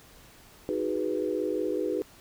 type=chord; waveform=sine; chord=G# minor seventh; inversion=second; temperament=equal with one note detuned; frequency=313.8 / 370 / 415.3 / 493.9 Hz; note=D#4 / F#4 / G#4 / B4; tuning=+15 / 0 / 0 / 0 cents; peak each=-32 dBFS; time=0.69-2.02 s; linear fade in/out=0 ms; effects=pink hiss -54 dBFS RMS until 2.2 s